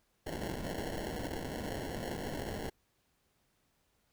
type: noise with sample-and-hold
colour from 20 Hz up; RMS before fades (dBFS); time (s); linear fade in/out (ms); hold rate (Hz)
white; -39; 0.26-2.7; 10; 1225
effects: pink hiss -75 dBFS RMS until 4.12 s